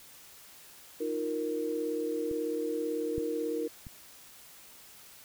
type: chord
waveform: sine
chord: Eb suspended second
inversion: none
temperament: equal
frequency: 311.1 / 349.2 / 466.2 Hz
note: Eb4 / F4 / Bb4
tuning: 0 / 0 / 0 cents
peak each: -35 / -38 / -32 dBFS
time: 1-3.68 s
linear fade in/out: 10 ms
type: clicks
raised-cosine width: 5 ms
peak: -35 / -25 / -32 dBFS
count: 3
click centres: 2.313 / 3.181 / 3.868 s
effects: white hiss -53 dBFS RMS until 5.24 s